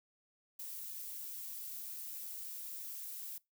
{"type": "noise", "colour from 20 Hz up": "violet", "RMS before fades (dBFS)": -45, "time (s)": [0.59, 3.38], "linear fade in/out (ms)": 5, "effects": ["noise-tail reverb RT60 0.2 s tail -22 dB re dry"]}